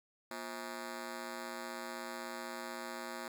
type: ring-modulated tone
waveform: 10% pulse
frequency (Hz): 295.5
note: D4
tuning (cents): +11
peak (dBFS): -30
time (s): 0.31-3.28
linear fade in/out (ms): 2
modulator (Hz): 58
effects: none